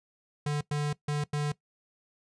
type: tone bursts at uneven times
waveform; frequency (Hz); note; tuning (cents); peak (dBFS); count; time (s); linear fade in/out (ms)
square; 147.3; D3; +6; -28; 4; 0.46-0.61 / 0.71-0.93 / 1.08-1.24 / 1.33-1.52; 5
effects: noise-tail reverb RT60 0.1 s tail -19 dB re dry + resampled to 22050 Hz